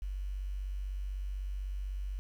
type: tone with quantisation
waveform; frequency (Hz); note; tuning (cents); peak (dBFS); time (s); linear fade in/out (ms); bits
sine; 48; G1; -36; -34; 0.02-2.19; 0; 10
effects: none